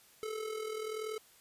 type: tone with amplitude modulation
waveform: square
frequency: 435 Hz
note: A4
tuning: 20 cents flat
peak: -35 dBFS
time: 0.23-1.18 s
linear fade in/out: 0 ms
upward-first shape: sine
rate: 40.8 Hz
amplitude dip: 60%
effects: white hiss -62 dBFS RMS until 1.4 s + resampled to 32000 Hz